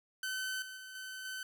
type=tone with level steps; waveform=sawtooth; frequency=1524 Hz; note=G6; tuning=49 cents flat; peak=-32 / -41 / -43 / -39 / -36 dBFS; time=0.23-1.43 s; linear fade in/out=2 ms; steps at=0.62 / 0.77 / 0.95 / 1.25 s; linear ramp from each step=2 ms; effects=none